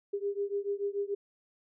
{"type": "beating tone pair", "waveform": "sine", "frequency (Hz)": [400, 406.9], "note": ["G4", "G#4"], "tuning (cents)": [35, -35], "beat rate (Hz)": 6.9, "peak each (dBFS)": [-33, -34], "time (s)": [0.13, 1.15], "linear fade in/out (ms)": 10, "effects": []}